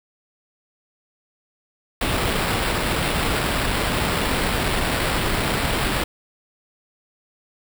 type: noise with sample-and-hold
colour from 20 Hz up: pink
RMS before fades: -22 dBFS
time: 2.01-6.04 s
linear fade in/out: 5 ms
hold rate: 6300 Hz
effects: none